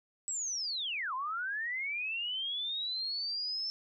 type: linear two-way sweep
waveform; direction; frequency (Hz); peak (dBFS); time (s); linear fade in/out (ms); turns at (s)
sine; down then up; 7900 to 992 to 5340; -33; 0.28-3.7; 0; 1.14
effects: none